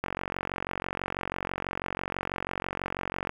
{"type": "click train", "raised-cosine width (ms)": 0.5, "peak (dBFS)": -15, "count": 151, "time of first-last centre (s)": [0.04, 3.294], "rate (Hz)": 46.1, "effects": ["8-bit"]}